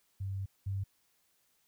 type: tone pair in turn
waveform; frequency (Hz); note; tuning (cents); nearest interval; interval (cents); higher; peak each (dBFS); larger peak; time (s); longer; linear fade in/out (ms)
sine; 97.1 / 97.72; G2 / G2; -16 / -5; unison; 11; second; -34 / -32; second; 0.2-0.46 / 0.66-0.84; first; 10
effects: white hiss -73 dBFS RMS until 1.67 s